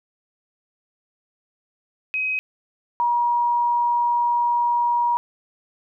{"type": "tone pair in turn", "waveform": "sine", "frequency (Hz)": [2529, 955], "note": ["D#7", "A#5"], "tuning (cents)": [28, 42], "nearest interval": "octave + perfect fourth", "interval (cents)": 1686, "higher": "first", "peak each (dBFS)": [-21, -17], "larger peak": "second", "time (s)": [[2.14, 2.39], [3, 5.17]], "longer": "second", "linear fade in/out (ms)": 0, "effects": []}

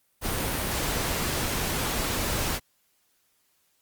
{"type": "noise", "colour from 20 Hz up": "pink", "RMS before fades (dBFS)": -28, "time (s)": [0.21, 2.6], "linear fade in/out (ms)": 50, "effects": ["white hiss -69 dBFS RMS until 3.81 s", "Opus 32 kbps"]}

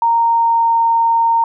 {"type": "tone with pitch glide", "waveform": "sine", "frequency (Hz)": [927, 920.1], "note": ["A#5", "A#5"], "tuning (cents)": [-10, -23], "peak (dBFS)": -10, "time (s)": [0.02, 1.44], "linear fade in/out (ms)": 2, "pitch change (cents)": -13, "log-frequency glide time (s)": [0.18, 0.8], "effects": []}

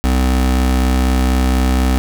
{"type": "tone pair together", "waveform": "square", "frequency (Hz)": [64.1, 256.4], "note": ["C2", "C4"], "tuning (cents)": [-35, -35], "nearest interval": "2 octaves", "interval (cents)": 2400, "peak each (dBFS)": [-13, -20], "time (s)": [0.04, 1.98], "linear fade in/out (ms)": 0, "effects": []}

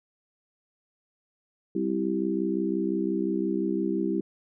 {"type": "harmonic tone with a mistuned harmonic", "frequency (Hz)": 65.8, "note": "C2", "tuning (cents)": 10, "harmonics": [3, 4, 5, 6], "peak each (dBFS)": [-30, -32, -28, -31], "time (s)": [1.75, 4.21], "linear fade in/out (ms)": 5, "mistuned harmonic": 6, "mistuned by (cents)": -27, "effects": []}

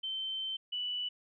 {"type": "tone pair in turn", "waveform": "sine", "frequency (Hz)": [3095, 2965], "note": ["G7", "F#7"], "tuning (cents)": [-23, 3], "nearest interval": "minor second", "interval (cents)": 74, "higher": "first", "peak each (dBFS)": [-34, -33], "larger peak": "second", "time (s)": [[0.03, 0.57], [0.72, 1.09]], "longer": "first", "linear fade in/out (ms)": 10, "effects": []}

